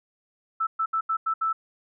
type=tone bursts at uneven times; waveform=sine; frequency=1318.5 Hz; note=E6; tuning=in tune; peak=-22 dBFS; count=6; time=0.6-0.67 / 0.79-0.86 / 0.93-1.01 / 1.09-1.17 / 1.26-1.34 / 1.41-1.53 s; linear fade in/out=10 ms; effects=none